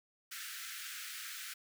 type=high-pass noise; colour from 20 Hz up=pink; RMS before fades=-45 dBFS; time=0.31-1.54 s; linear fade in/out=10 ms; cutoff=1300 Hz; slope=96 dB/octave; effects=none